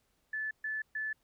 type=tone bursts; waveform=sine; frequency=1740 Hz; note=A6; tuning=20 cents flat; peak=-33 dBFS; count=3; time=0.33-1.13 s; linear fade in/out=5 ms; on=180 ms; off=130 ms; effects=pink hiss -75 dBFS RMS until 1.23 s